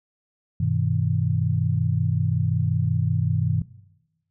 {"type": "chord", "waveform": "sine", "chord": "G augmented", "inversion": "none", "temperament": "equal with one note detuned", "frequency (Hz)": [98, 123.47, 158.92], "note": ["G2", "B2", "D#3"], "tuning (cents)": [0, 0, 37], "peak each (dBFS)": -24, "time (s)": [0.6, 3.62], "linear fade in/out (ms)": 5, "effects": ["noise-tail reverb RT60 1.0 s tail -19 dB re dry"]}